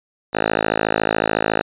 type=tone with band-pass filter; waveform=5% pulse; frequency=53.9 Hz; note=A1; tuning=35 cents flat; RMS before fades=-20 dBFS; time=0.33-1.62 s; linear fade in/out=10 ms; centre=1100 Hz; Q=0.69; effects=resampled to 8000 Hz